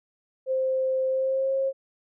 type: tone with pitch glide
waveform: sine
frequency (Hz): 523.3 to 537.7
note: C5 to C5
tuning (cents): 0 to +47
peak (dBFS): -22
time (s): 0.46-1.73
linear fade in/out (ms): 50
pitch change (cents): +47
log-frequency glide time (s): 1.09-1.53
effects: none